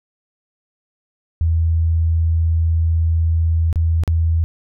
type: tone with dropouts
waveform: sine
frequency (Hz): 82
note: E2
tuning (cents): -9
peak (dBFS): -13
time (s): 1.41-4.44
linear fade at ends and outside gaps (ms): 0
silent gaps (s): 3.728-3.758 / 4.036-4.077
effects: none